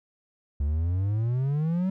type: exponential sweep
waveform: triangle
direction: up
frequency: 69.3 to 193 Hz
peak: -21 dBFS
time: 0.6-1.9 s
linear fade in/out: 5 ms
effects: none